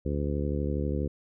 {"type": "harmonic tone", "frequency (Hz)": 72.3, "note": "D2", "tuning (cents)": -27, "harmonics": [1, 2, 3, 4, 5, 6, 7], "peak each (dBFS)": [-30, -33, -35, -36, -37, -38, -38], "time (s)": [0.05, 1.08], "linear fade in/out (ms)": 10, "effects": []}